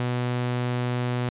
sawtooth tone, 123.2 Hz, B2, 4 cents flat, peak -20 dBFS, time 0-1.29 s, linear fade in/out 0 ms, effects resampled to 8000 Hz

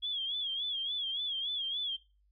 sine tone with vibrato, 3322 Hz, G#7, in tune, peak -32 dBFS, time 0.02-1.97 s, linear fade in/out 20 ms, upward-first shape sine, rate 3.5 Hz, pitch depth 95 cents each way, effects noise-tail reverb RT60 0.3 s tail -19 dB re dry + added 50 Hz sine -66 dBFS peak until 2.31 s

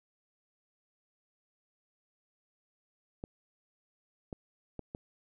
clicks, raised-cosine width 2 ms, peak -26 dBFS, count 4, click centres 3.239 / 4.328 / 4.793 / 4.949 s, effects none

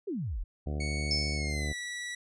sine exponential sweep, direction down, 440.9 to 33.04 Hz, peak -31 dBFS, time 0.07-0.44 s, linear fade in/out 10 ms
harmonic tone, 74 Hz, D2, 14 cents sharp, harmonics 1 / 2 / 3 / 4 / 5 / 6 / 7 / 8 / 9 / 10, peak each -32 / -38 / -42 / -44 / -46 / -48 / -49 / -50 / -51 / -52 dBFS, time 0.66-1.73 s, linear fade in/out 10 ms
sawtooth tone with pitch glide, 2223 to 1946.4 Hz, C#7 to B6, +4 to -26 cents, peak -32 dBFS, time 0.8-2.15 s, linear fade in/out 5 ms, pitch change -230 cents, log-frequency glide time 1.34-1.75 s
sine tone with exponential decay, 5274 Hz, E8, in tune, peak -25 dBFS, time 1.11-1.71 s, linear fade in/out 1 ms, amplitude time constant 130 ms
effects resampled to 22050 Hz

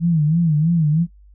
sine tone with vibrato, 160 Hz, D#3, 49 cents sharp, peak -13 dBFS, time 0-1.07 s, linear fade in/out 50 ms, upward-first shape sine, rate 3.1 Hz, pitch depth 130 cents each way, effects noise-tail reverb RT60 0.1 s tail -22 dB re dry + added 50 Hz sine -44 dBFS peak until 1.34 s

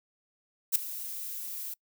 violet noise with ADSR envelope, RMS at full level -21 dBFS, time 0.72-1.74 s, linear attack 34 ms, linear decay 7 ms, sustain -17 dB, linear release 5 ms, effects noise-tail reverb RT60 0.1 s tail -25 dB re dry

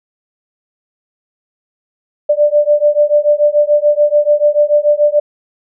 sine beating tone pair, 588 / 594.9 Hz, D5 / D5, +2 / +22 cents, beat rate 6.9 Hz, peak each -11 dBFS, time 2.29-5.2 s, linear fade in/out 10 ms, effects none

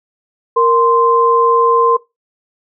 sine tone pair together, 465.7 / 1041.2 Hz, A#4 / C6, -2 / -9 cents, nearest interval octave + major second, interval 1393 cents, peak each -11 dBFS, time 0.56-1.97 s, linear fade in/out 10 ms, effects noise-tail reverb RT60 0.2 s tail -19 dB re dry

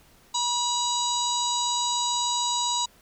harmonic tone, 967 Hz, B5, 37 cents flat, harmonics 1 / 3 / 4 / 5 / 6 / 7 / 8, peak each -27 / -39 / -28 / -35 / -42 / -31 / -35 dBFS, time 0.34-2.86 s, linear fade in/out 10 ms, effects pink hiss -57 dBFS RMS until 3.01 s

